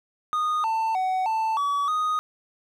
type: tone with pitch steps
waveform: triangle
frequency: 1233 / 892 / 749 / 886 / 1139 / 1244 Hz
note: D#6 / A5 / F#5 / A5 / C#6 / D#6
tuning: -16 / +23 / +21 / +12 / +47 / -1 cents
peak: -20 dBFS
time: 0.33-2.19 s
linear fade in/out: 0 ms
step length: 310 ms
effects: none